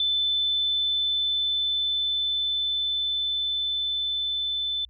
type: tone with level ramp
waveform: sine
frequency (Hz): 3520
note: A7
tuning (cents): 0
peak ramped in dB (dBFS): -21 to -25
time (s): 0-4.85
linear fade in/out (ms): 2
effects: added 60 Hz sine -50 dBFS peak until 4.89 s